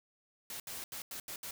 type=noise bursts at uneven times; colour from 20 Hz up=white; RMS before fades=-43 dBFS; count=6; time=0.5-0.6 / 0.67-0.84 / 0.92-1.02 / 1.11-1.2 / 1.28-1.36 / 1.43-1.51 s; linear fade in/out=2 ms; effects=none